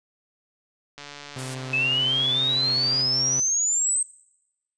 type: click train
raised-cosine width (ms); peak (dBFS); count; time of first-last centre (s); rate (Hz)
0.2; -22; 294; 0.98-3.015; 144
type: tone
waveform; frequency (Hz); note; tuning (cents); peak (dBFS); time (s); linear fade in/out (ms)
sawtooth; 130; C3; -11; -28; 1.36-3.4; 5
type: noise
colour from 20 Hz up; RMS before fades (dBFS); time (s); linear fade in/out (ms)
blue; -35; 1.38-1.55; 10
type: exponential sweep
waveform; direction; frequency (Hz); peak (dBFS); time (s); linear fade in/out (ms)
sine; up; 2573 to 8372; -20; 1.73-4.03; 5
effects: noise-tail reverb RT60 0.9 s tail -22 dB re dry + resampled to 22050 Hz